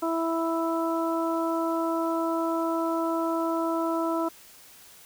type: harmonic tone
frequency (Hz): 329.6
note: E4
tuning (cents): 0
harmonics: 1 / 2 / 3 / 4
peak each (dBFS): -27 / -30 / -32 / -33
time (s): 0.02-4.29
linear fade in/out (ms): 10
effects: white hiss -51 dBFS RMS until 5.05 s